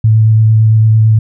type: tone with vibrato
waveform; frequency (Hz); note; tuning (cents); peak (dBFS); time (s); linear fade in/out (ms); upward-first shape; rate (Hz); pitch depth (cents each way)
sine; 110; A2; 0; -4; 0.04-1.19; 5; square; 8.9; 11
effects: none